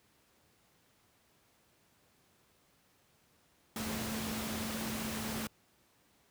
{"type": "tone in noise", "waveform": "sine", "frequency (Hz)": 220, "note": "A3", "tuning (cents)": 0, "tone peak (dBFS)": -39, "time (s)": [3.76, 5.47], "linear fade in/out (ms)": 2, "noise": "pink", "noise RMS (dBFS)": -39, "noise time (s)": [3.76, 5.47], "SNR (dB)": -3, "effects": ["pink hiss -69 dBFS RMS until 6.3 s", "high-pass 80 Hz 12 dB/octave"]}